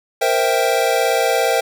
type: chord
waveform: square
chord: C dominant seventh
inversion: third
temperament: equal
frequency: 466.2 / 523.3 / 659.3 / 784 Hz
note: Bb4 / C5 / E5 / G5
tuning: 0 / 0 / 0 / 0 cents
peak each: -21 dBFS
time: 0.21-1.61 s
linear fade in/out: 10 ms
effects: none